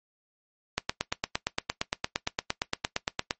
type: click train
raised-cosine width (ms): 0.2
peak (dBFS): -8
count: 23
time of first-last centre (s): 0.78-3.309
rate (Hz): 8.7
effects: noise-tail reverb RT60 0.1 s tail -19 dB re dry + MP3 32 kbps